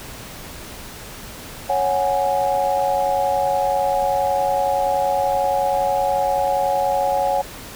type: chord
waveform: sine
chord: C# suspended fourth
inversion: none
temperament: equal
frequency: 554.4 / 740 / 830.6 Hz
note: C#5 / F#5 / G#5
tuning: 0 / 0 / 0 cents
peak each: -21 dBFS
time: 1.69-7.42 s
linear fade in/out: 10 ms
effects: pink hiss -36 dBFS RMS until 7.75 s